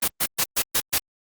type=noise bursts; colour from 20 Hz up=white; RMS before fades=-21 dBFS; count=6; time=0.02-0.986 s; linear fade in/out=10 ms; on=61 ms; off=120 ms; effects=Opus 32 kbps